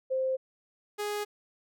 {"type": "tone pair in turn", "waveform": ["sine", "sawtooth"], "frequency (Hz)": [523.3, 415.3], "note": ["C5", "G#4"], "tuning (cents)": [0, 0], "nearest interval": "major third", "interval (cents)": 400, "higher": "first", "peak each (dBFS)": [-26, -27], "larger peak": "first", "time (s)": [[0.1, 0.37], [0.98, 1.25]], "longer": "neither", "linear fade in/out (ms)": 20, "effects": []}